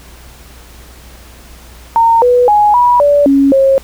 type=tone with pitch steps; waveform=sine; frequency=917 / 491.7 / 834 / 973 / 578 / 276.2 / 540 Hz; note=A#5 / B4 / G#5 / B5 / D5 / C#4 / C#5; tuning=-29 / -8 / +7 / -26 / -28 / -6 / -45 cents; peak=-5 dBFS; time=1.96-3.78 s; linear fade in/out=0 ms; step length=260 ms; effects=added 60 Hz sine -36 dBFS peak until 3.83 s + pink hiss -39 dBFS RMS until 3.83 s